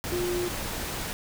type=tone in noise; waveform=sine; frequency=354.4 Hz; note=F4; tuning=25 cents sharp; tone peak=-27 dBFS; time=0.12-0.48 s; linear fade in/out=0 ms; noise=pink; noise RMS=-33 dBFS; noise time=0.04-1.13 s; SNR=+3 dB; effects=none